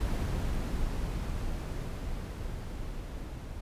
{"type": "noise with level ramp", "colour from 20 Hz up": "brown", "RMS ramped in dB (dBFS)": [-30, -40], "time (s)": [0, 3.61], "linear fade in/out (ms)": 10, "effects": ["resampled to 32000 Hz"]}